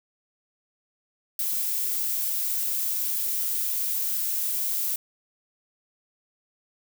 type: noise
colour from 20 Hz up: violet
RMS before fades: -27 dBFS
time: 1.39-4.96 s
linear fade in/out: 2 ms
effects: none